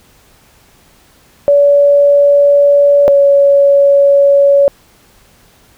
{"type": "tone pair in turn", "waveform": "sine", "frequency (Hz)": [571, 562.5], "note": ["D5", "C#5"], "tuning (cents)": [-49, 25], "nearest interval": "unison", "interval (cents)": 26, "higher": "first", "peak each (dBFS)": -4, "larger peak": "neither", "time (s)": [[1.48, 3.08], [3.08, 4.68]], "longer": "neither", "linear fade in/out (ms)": 0, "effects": ["pink hiss -47 dBFS RMS until 5.77 s"]}